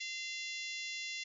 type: harmonic tone with a mistuned harmonic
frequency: 689 Hz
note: F5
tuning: 24 cents flat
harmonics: 3 / 4 / 5 / 6 / 7 / 8 / 9 / 10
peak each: -43 / -45 / -47 / -49 / -50 / -51 / -52 / -53 dBFS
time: 0-1.24 s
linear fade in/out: 10 ms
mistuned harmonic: 10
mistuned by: +28 cents
effects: none